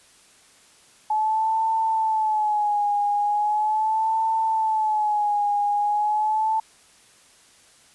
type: tone with vibrato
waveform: sine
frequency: 855 Hz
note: A5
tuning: 50 cents flat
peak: -19 dBFS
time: 1.1-6.6 s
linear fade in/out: 5 ms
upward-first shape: sine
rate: 0.39 Hz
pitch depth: 71 cents each way
effects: white hiss -54 dBFS RMS until 7.94 s + resampled to 24000 Hz